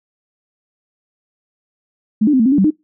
sine tone with pitch steps, 214.7 / 297.3 / 259.6 / 223 / 264.1 / 289.4 / 192.5 / 306.1 Hz, A3 / D4 / C4 / A3 / C4 / D4 / G3 / D#4, -42 / +21 / -13 / +23 / +16 / -25 / -31 / -28 cents, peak -9 dBFS, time 2.21-2.706 s, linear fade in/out 10 ms, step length 62 ms, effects noise-tail reverb RT60 0.2 s tail -24 dB re dry

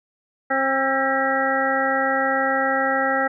harmonic tone with a mistuned harmonic, 267.3 Hz, C4, 37 cents sharp, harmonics 1 / 2 / 3 / 5 / 6 / 7, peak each -28 / -24 / -24 / -25 / -27 / -25 dBFS, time 0.5-3.28 s, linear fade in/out 10 ms, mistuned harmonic 7, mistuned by +40 cents, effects none

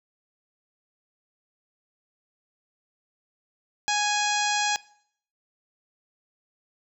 harmonic tone, 830.6 Hz, G#5, in tune, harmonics 1 / 2 / 3 / 4 / 5 / 6 / 7 / 8 / 9, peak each -26 / -29 / -31 / -32 / -33 / -34 / -34 / -35 / -36 dBFS, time 3.88-4.76 s, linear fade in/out 0 ms, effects noise-tail reverb RT60 0.6 s tail -20 dB re dry

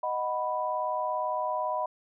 sine chord, B major, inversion first, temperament equal, 622.3 / 740 / 987.8 Hz, D#5 / F#5 / B5, 0 / 0 / 0 cents, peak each -32 / -34 / -30 dBFS, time 0.03-1.86 s, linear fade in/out 5 ms, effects none

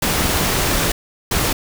pink noise bursts at uneven times, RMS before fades -18 dBFS, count 2, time 0.02-0.92 / 1.31-1.53 s, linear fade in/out 5 ms, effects none

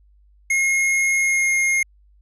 square tone with pitch glide, 2153 to 2138 Hz, C7 to C7, +49 to +37 cents, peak -17 dBFS, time 0.5-1.83 s, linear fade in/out 5 ms, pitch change -12 cents, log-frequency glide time 1.18-1.5 s, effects added 50 Hz sine -51 dBFS peak until 2.21 s + resampled to 24000 Hz

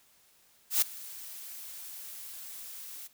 blue noise with ADSR envelope, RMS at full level -23 dBFS, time 0.7-3.08 s, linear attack 120 ms, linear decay 5 ms, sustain -21 dB, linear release 19 ms, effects white hiss -64 dBFS RMS until 3.13 s

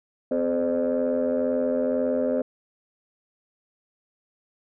sine tone cluster, 257.1 / 425 / 520 / 602 Hz, C4 / G#4 / C5 / D5, -30 / +40 / -11 / +43 cents, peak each -25 / -29 / -24 / -26 dBFS, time 0.31-2.42 s, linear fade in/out 5 ms, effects tanh soft clip ceiling -16 dBFS

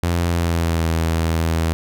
sawtooth tone with pitch glide, 85.9 to 81.88 Hz, F2 to E2, -28 to -11 cents, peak -13 dBFS, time 0.03-1.73 s, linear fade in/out 0 ms, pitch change -83 cents, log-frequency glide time 0.25-0.88 s, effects none

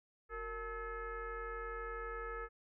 sine tone with frequency modulation, 880 Hz, A5, in tune, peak -40 dBFS, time 0.29-2.49 s, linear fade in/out 50 ms, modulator 417 Hz, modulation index 2.1, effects none

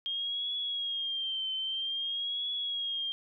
sine tone with vibrato, 3224 Hz, G7, 48 cents sharp, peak -31 dBFS, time 0.06-3.12 s, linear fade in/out 0 ms, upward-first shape triangle, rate 0.51 Hz, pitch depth 83 cents each way, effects none

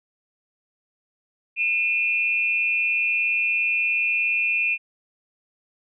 sine tone pair together, 2442 / 2659 Hz, D#7 / E7, -33 / +14 cents, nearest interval minor second, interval 147 cents, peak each -21 / -24 dBFS, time 1.56-4.78 s, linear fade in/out 50 ms, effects none

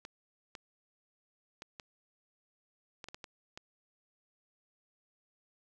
clicks, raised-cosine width 0.2 ms, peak -27 dBFS, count 9, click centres 0.051 / 0.552 / 1.621 / 1.798 / 3.042 / 3.086 / 3.145 / 3.242 / 3.575 s, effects none

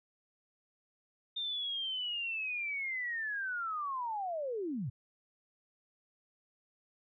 sine linear sweep, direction down, 3637 to 104.4 Hz, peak -34 dBFS, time 1.36-4.9 s, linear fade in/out 10 ms, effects none

